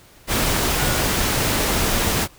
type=tone in noise; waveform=sine; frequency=1448 Hz; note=F#6; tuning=38 cents flat; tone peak=-31 dBFS; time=0.76-1.05 s; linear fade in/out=50 ms; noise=pink; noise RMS=-20 dBFS; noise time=0.27-2.28 s; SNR=-14 dB; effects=pink hiss -49 dBFS RMS until 2.38 s